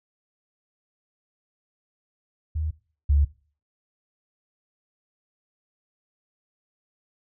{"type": "tone pair in turn", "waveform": "sine", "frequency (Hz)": [77.78, 71.87], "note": ["D#2", "D2"], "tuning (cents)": [0, -37], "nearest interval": "minor second", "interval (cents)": 137, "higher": "first", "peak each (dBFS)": [-24, -16], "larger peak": "second", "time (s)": [[2.55, 2.71], [3.09, 3.25]], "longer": "neither", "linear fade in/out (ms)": 10, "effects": ["noise-tail reverb RT60 0.4 s tail -19 dB re dry"]}